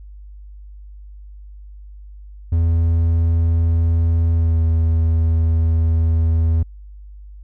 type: tone with pitch glide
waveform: triangle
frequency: 83 to 81.57 Hz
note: E2 to E2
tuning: +12 to -18 cents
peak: -11 dBFS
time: 2.52-6.63 s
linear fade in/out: 5 ms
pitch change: -30 cents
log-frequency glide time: 4.34-4.59 s
effects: added 50 Hz sine -35 dBFS peak until 7.43 s